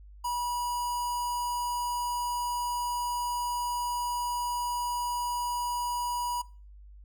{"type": "tone with notch filter", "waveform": "square", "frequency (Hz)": 970, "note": "B5", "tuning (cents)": -31, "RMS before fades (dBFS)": -31, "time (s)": [0.24, 6.42], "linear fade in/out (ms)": 10, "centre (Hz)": 2600, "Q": 1.9, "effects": ["noise-tail reverb RT60 0.4 s tail -23 dB re dry", "added 50 Hz sine -47 dBFS peak until 7.04 s"]}